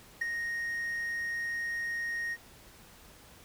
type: tone with ADSR envelope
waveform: triangle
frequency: 1864.7 Hz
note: A#6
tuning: in tune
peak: -23 dBFS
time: 0.21-2.37 s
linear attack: 9 ms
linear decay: 10 ms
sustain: -7 dB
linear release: 45 ms
effects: tanh soft clip ceiling -20 dBFS + pink hiss -55 dBFS RMS until 3.44 s